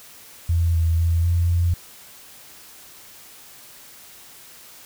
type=tone with pitch steps; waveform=sine; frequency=84.3 / 82.4 / 83.8 / 85.9 / 86.4 Hz; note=E2 / E2 / E2 / F2 / F2; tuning=+39 / 0 / +29 / -28 / -18 cents; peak=-16 dBFS; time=0.49-1.74 s; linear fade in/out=5 ms; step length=250 ms; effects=white hiss -45 dBFS RMS until 4.85 s